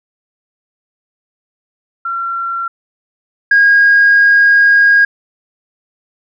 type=tone pair in turn; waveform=sine; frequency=1365 / 1633.1 Hz; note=F6 / G#6; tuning=-40 / -30 cents; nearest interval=minor third; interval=310 cents; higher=second; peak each=-16 / -4 dBFS; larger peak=second; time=2.05-2.68 / 3.51-5.05 s; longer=second; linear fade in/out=5 ms; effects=tanh soft clip ceiling -1 dBFS